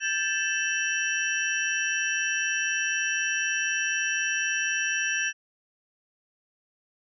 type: tone cluster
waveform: sine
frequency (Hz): 1580 / 1744 / 2650 / 3033 / 5720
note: G6 / A6 / E7 / F#7 / F8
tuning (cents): +13 / -16 / +9 / +42 / +41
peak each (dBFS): -30 / -30 / -30 / -36 / -32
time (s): 0-5.33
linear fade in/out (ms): 50
effects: none